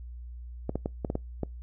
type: clicks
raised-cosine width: 2 ms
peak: -16 dBFS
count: 7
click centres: 0.694 / 0.756 / 0.859 / 1.048 / 1.101 / 1.154 / 1.433 s
effects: noise-tail reverb RT60 0.2 s tail -26 dB re dry + added 60 Hz sine -39 dBFS peak until 1.62 s